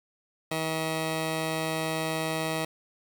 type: tone pair together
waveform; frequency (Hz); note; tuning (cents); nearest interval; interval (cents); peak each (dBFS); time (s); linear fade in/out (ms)
10% pulse; 159.75 / 639; D#3 / D#5; +46 / +46; 2 octaves; 2400; -21 / -27; 0.51-2.65; 5
effects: 9-bit